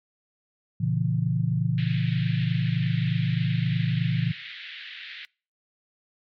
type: chord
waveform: sine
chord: A# diminished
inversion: none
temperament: just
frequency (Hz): 116.54 / 139.85 / 167.82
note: A#2 / C#3 / E3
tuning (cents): 0 / +16 / +31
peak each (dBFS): -26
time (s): 0.8-4.32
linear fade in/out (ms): 10
type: band-pass noise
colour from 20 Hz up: pink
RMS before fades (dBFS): -40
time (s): 1.78-5.25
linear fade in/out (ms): 0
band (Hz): 1700 to 3900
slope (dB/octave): 48
effects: noise-tail reverb RT60 0.4 s tail -26 dB re dry + MP3 64 kbps